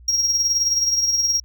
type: tone with tremolo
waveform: triangle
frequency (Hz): 5610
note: F8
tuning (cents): +7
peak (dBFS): -13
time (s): 0.08-1.4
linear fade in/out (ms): 5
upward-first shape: triangle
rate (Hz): 19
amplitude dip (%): 60
effects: added 60 Hz sine -42 dBFS peak until 1.44 s